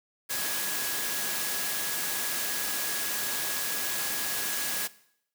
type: tone in noise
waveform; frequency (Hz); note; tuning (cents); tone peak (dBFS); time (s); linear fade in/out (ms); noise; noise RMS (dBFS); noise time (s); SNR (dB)
sine; 1668; G#6; +7; -39; 0.29-4.88; 20; white; -31; 0.29-4.88; -11
effects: noise-tail reverb RT60 0.7 s tail -19 dB re dry + high-pass 150 Hz 12 dB/octave